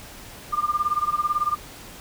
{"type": "tone with tremolo", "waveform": "sine", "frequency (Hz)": 1200, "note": "D6", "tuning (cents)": 37, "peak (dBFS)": -17, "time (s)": [0.52, 1.56], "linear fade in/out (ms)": 20, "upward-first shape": "sine", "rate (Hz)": 18, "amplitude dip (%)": 90, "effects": ["pink hiss -42 dBFS RMS until 2 s"]}